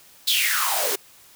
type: noise with high-pass filter sweep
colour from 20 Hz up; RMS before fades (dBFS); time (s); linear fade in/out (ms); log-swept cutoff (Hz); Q
white; -22; 0.27-0.96; 10; 3900 to 370; 7.7
effects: white hiss -51 dBFS RMS until 1.35 s